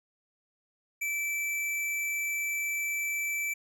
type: tone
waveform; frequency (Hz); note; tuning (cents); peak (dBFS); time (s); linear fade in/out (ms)
square; 2322; D7; -20; -30; 1.01-3.54; 10
effects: none